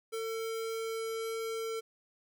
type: tone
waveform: square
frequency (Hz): 450.1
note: A4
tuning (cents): +39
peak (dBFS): -35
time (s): 0.12-1.81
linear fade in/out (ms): 20
effects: none